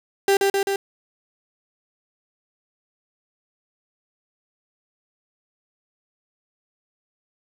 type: tone with echo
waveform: 35% pulse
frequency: 394.4 Hz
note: G4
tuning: 11 cents sharp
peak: -13 dBFS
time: 0.28-0.37 s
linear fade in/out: 2 ms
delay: 130 ms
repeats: 3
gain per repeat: -2 dB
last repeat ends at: 0.76 s
effects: none